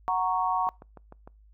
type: chord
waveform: sine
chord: F# major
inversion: none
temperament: equal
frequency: 740 / 932.3 / 1108.7 Hz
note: F#5 / A#5 / C#6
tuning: 0 / 0 / 0 cents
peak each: -28 dBFS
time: 0.08-0.69 s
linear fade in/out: 0 ms
type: click train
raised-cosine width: 1 ms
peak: -31 dBFS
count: 5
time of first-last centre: 0.67-1.275 s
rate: 6.61 Hz
effects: noise-tail reverb RT60 0.3 s tail -26 dB re dry + added 52 Hz sine -53 dBFS peak until 1.53 s